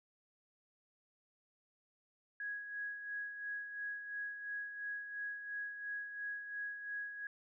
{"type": "tone with tremolo", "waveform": "sine", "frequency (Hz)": 1661.2, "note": "G#6", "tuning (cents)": 0, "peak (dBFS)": -38, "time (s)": [2.4, 7.27], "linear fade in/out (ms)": 2, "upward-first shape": "sine", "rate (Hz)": 2.9, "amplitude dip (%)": 55, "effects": []}